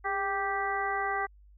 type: harmonic tone with a mistuned harmonic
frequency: 391.9 Hz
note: G4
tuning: in tune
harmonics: 1 / 2 / 3 / 4 / 5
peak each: -37 / -32 / -34 / -36 / -35 dBFS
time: 0.04-1.27 s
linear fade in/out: 20 ms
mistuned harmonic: 1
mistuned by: +53 cents
effects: added 50 Hz sine -53 dBFS peak until 1.57 s